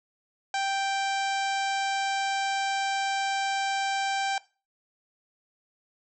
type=harmonic tone; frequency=784 Hz; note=G5; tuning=in tune; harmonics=1 / 2 / 3 / 4 / 5 / 6 / 7 / 8 / 9 / 10; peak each=-27 / -33 / -37 / -39 / -41 / -43 / -44 / -45 / -46 / -47 dBFS; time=0.54-4.38 s; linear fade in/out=2 ms; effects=noise-tail reverb RT60 0.3 s tail -18 dB re dry